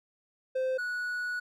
triangle tone pair in turn, 519 / 1468 Hz, C5 / F#6, -14 / -14 cents, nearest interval octave + tritone, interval 1800 cents, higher second, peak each -25 / -29 dBFS, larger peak first, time 0.55-0.78 / 0.78-1.4 s, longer second, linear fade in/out 10 ms, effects none

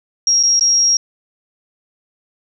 sine tone with dropouts, 5610 Hz, F8, 7 cents sharp, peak -10 dBFS, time 0.27-0.97 s, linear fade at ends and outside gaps 2 ms, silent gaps 0.429-0.434 / 0.595-0.609 s, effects none

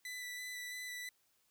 sawtooth tone with vibrato, 1986 Hz, B6, 9 cents sharp, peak -39 dBFS, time 0.05-1.09 s, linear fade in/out 2 ms, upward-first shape square, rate 3 Hz, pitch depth 11 cents each way, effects white hiss -75 dBFS RMS until 1.5 s

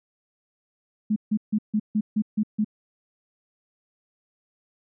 sine tone bursts, 213 Hz, G#3, 44 cents sharp, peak -19 dBFS, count 8, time 1.1-2.646 s, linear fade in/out 10 ms, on 62 ms, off 150 ms, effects none

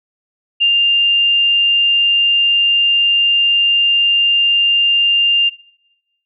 sine tone, 2798 Hz, F7, 3 cents sharp, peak -9 dBFS, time 0.6-5.5 s, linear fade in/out 20 ms, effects noise-tail reverb RT60 0.9 s tail -21 dB re dry

